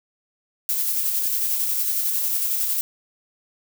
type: noise with tremolo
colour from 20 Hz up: violet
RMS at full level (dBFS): -22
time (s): 0.69-2.81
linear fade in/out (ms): 0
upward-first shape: square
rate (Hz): 11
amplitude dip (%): 25
effects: none